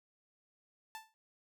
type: tone with exponential decay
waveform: sawtooth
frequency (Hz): 882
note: A5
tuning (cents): +4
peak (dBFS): -37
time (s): 0.95-1.14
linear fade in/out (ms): 0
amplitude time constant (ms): 40
effects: none